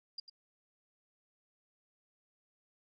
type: tone with echo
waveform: sine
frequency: 4823 Hz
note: D8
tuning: 45 cents sharp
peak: -38 dBFS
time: 0.18-0.2 s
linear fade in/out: 5 ms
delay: 98 ms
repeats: 1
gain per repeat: -11 dB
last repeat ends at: 0.298 s
effects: none